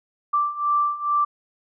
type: beating tone pair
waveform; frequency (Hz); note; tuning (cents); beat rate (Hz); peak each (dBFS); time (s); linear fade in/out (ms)
sine; 1172 / 1174.3; D6 / D6; -4 / -1; 2.3; -24 / -21; 0.33-1.25; 10
effects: none